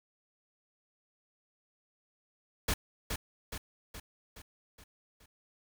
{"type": "noise with echo", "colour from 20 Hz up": "pink", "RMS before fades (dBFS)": -30, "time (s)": [2.68, 2.74], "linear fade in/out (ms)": 5, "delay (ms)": 420, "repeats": 6, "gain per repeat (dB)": -5, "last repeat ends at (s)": 5.26, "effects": []}